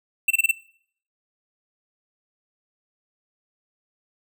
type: tone bursts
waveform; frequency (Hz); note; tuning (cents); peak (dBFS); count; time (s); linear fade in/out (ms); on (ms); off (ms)
square; 2682; E7; +29; -16; 5; 0.28-0.513; 5; 25; 27
effects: noise-tail reverb RT60 0.6 s tail -22 dB re dry